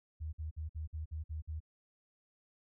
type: tone bursts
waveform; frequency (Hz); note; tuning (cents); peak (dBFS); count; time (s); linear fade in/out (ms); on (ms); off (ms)
sine; 78.2; D#2; +9; -37; 8; 0.2-1.604; 20; 130; 52
effects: none